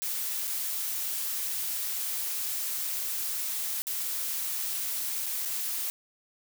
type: noise with dropouts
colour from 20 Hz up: blue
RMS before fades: -32 dBFS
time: 0.02-5.9 s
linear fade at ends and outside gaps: 0 ms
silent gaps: 0.472-0.476 / 3.82-3.869 / 5.259-5.264 / 5.452-5.456 s
effects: none